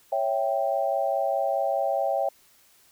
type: chord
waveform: sine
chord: C# diminished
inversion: none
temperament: equal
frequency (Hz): 554.4 / 659.3 / 784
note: C#5 / E5 / G5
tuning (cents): 0 / 0 / 0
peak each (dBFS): -27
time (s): 0.12-2.29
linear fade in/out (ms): 5
effects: white hiss -59 dBFS RMS until 2.91 s